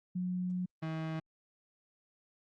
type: tone pair in turn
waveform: sine / 35% pulse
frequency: 181.3 / 159.72 Hz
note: F#3 / D#3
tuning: -35 / +46 cents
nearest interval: major second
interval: 219 cents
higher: first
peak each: -32 / -33 dBFS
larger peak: first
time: 0.15-0.66 / 0.82-1.2 s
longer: first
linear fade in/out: 10 ms
effects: low-pass 3000 Hz 12 dB/octave + Opus 48 kbps